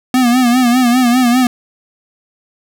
square tone with vibrato, 246.9 Hz, B3, in tune, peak -9 dBFS, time 0.14-1.47 s, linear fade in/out 2 ms, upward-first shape sine, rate 5 Hz, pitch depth 81 cents each way, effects none

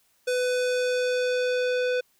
square tone with low-pass filter sweep, 499.4 Hz, B4, 19 cents sharp, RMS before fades -25 dBFS, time 0.27-2.01 s, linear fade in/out 10 ms, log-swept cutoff 9200 to 3500 Hz, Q 0.94, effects white hiss -66 dBFS RMS until 2.19 s

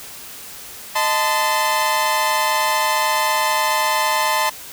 sawtooth chord, A diminished, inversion second, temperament equal with one note detuned, 622.3 / 880 / 1029.1 Hz, Eb5 / A5 / C6, 0 / 0 / -29 cents, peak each -21 / -16 / -16 dBFS, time 0.95-4.5 s, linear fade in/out 10 ms, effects white hiss -36 dBFS RMS until 4.72 s

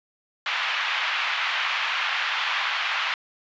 white band-pass noise, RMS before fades -26 dBFS, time 0.46-3.14 s, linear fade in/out 2 ms, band 900 to 3100 Hz, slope 24 dB/octave, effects resampled to 16000 Hz

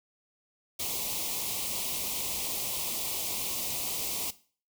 white band-stop noise, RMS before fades -33 dBFS, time 0.79-4.31 s, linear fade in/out 10 ms, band 1100 to 2200 Hz, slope 48 dB/octave, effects noise-tail reverb RT60 0.4 s tail -17 dB re dry

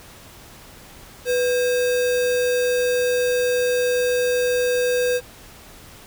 sine tone with sample-and-hold, 493.9 Hz, B4, in tune, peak -17 dBFS, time 1.25-5.21 s, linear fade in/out 50 ms, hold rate 2100 Hz, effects pink hiss -44 dBFS RMS until 6.06 s

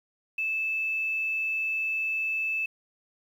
sine tone with quantisation, 2625 Hz, E7, 8 cents flat, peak -26 dBFS, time 0.38-2.66 s, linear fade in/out 5 ms, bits 9, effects none

